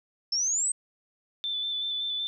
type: exponential sweep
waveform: sine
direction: up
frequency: 5274 to 8372 Hz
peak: -24 dBFS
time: 0.32-0.72 s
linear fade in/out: 5 ms
type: tone with vibrato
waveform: sine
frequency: 3517 Hz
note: A7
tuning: 1 cent flat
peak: -28 dBFS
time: 1.44-2.27 s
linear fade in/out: 0 ms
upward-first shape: square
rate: 5.3 Hz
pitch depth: 17 cents each way
effects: none